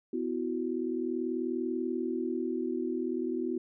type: chord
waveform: sine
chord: B suspended fourth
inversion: none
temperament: equal with one note detuned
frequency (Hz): 251.3 / 329.6 / 370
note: B3 / E4 / F#4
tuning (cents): +30 / 0 / 0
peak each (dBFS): -34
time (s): 0.13-3.58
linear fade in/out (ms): 5
effects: none